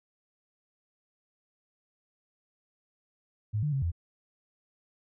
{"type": "tone with pitch steps", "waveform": "sine", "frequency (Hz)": [106.3, 149, 135.9, 84.8], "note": ["G#2", "D3", "C#3", "E2"], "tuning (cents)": [41, 25, -34, 50], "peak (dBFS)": -26, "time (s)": [3.53, 3.918], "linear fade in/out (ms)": 20, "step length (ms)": 97, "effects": []}